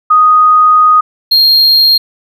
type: tone pair in turn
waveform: sine / triangle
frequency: 1244.5 / 4225 Hz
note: D#6 / C8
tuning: 0 / +16 cents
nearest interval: octave + major sixth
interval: 2116 cents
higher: second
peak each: -3 dBFS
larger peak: neither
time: 0.1-1.01 / 1.31-1.98 s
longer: first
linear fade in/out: 10 ms
effects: none